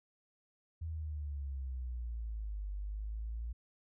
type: exponential two-way sweep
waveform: sine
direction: down then up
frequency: 82.41 to 49 to 58.3 Hz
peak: -37 dBFS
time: 0.81-3.53 s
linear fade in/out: 10 ms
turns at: 2.71 s
effects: none